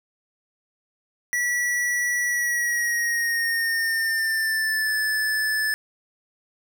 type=tone with pitch glide; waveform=square; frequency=1944 to 1741.9 Hz; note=B6 to A6; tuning=-28 to -18 cents; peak=-22 dBFS; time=1.33-5.74 s; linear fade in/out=0 ms; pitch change=-190 cents; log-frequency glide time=2.26-4.95 s; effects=none